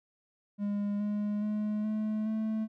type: tone with pitch steps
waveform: triangle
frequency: 204.1 / 207.7 / 211.3 / 215 / 218.7 Hz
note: G#3 / G#3 / G#3 / A3 / A3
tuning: -30 / 0 / +30 / -40 / -10 cents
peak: -27 dBFS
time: 0.58-2.68 s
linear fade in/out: 50 ms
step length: 420 ms
effects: none